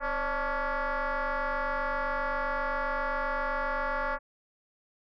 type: tone with frequency modulation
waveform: sine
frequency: 260.2 Hz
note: C4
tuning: 9 cents flat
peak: -26 dBFS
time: 0-4.19 s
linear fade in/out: 50 ms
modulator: 284 Hz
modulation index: 5.2
effects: tanh soft clip ceiling -25 dBFS